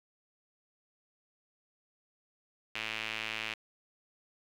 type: tone with band-pass filter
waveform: sawtooth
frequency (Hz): 110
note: A2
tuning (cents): 0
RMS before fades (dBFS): -38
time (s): 2.75-3.54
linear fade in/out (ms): 5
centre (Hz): 2600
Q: 3.1
effects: 10-bit